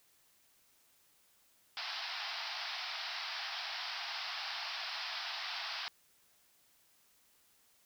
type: band-pass noise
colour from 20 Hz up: white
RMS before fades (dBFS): -41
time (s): 1.77-5.88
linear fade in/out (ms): 0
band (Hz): 660 to 5300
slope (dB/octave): 96
effects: white hiss -69 dBFS RMS until 7.85 s